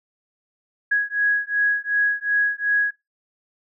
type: beating tone pair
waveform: sine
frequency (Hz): 1661.2 / 1663.9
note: G#6 / G#6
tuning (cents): 0 / +3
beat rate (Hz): 2.7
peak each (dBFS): -21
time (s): 0.91-2.91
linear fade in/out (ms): 10
effects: noise-tail reverb RT60 0.2 s tail -20 dB re dry